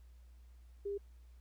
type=tone; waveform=sine; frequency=401.9 Hz; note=G4; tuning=43 cents sharp; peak=-36 dBFS; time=0.85-0.98 s; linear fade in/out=10 ms; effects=added 60 Hz sine -55 dBFS peak until 1.4 s + pink hiss -75 dBFS RMS until 1.4 s